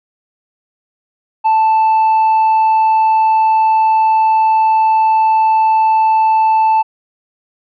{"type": "tone with tanh clipping", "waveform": "sine", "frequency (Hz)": 880, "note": "A5", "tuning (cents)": 0, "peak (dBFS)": -9, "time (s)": [1.44, 6.83], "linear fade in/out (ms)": 20, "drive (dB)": 2, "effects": []}